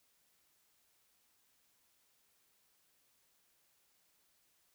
silence, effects white hiss -74 dBFS RMS until 4.74 s

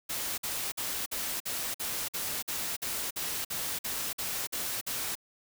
white noise bursts, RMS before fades -34 dBFS, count 15, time 0.09-5.154 s, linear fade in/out 10 ms, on 290 ms, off 51 ms, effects none

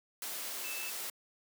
sine tone in noise, 2637 Hz, E7, in tune, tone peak -42 dBFS, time 0.64-0.9 s, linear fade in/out 2 ms, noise white, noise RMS -40 dBFS, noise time 0.22-1.1 s, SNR -5 dB, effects high-pass 300 Hz 12 dB/octave

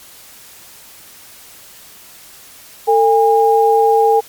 sine tone pair together, 448.7 / 813 Hz, A4 / G#5, +34 / -37 cents, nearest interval minor seventh, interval 1029 cents, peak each -11 dBFS, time 2.87-4.21 s, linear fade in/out 20 ms, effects white hiss -40 dBFS RMS until 4.28 s + MP3 96 kbps

